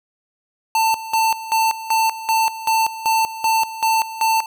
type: tone with tremolo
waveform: square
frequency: 892 Hz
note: A5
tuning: 23 cents sharp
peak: -15 dBFS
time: 0.75-4.46 s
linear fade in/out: 2 ms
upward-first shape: square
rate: 2.6 Hz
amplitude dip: 80%
effects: none